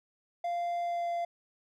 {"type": "tone with pitch glide", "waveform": "triangle", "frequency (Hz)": [694, 688.8], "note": ["F5", "F5"], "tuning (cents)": [-11, -24], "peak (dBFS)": -28, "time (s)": [0.44, 1.25], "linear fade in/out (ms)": 5, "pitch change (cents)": -13, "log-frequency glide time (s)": [0.82, 1.1], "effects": []}